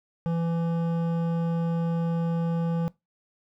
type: tone with hard clipping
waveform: sine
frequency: 167.4 Hz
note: E3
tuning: 27 cents sharp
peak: -26 dBFS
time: 0.26-2.88 s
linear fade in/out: 0 ms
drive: 12 dB
effects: noise-tail reverb RT60 0.2 s tail -21 dB re dry